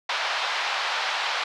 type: band-pass noise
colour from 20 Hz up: pink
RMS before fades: -27 dBFS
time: 0.09-1.44 s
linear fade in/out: 5 ms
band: 740 to 4500 Hz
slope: 24 dB/octave
effects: none